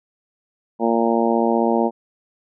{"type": "harmonic tone", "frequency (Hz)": 115.6, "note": "A#2", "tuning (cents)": -14, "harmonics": [2, 3, 4, 5, 6, 7, 8], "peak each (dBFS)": [-20, -22, -23, -24, -25, -25, -26], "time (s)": [0.79, 1.91], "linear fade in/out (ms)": 50, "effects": []}